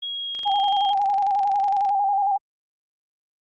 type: tone with pitch glide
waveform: sine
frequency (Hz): 3298 to 3234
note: G#7 to G#7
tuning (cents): -13 to -47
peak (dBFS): -27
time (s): 0.02-0.93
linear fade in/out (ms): 10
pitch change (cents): -34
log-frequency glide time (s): 0.13-0.63
type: click train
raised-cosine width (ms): 0.2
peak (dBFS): -23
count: 38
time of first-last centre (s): 0.35-1.892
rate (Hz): 24
type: tone with vibrato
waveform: sine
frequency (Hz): 799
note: G5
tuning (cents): +33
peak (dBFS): -18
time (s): 0.45-2.38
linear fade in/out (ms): 20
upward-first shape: square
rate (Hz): 11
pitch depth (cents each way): 46
effects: Opus 32 kbps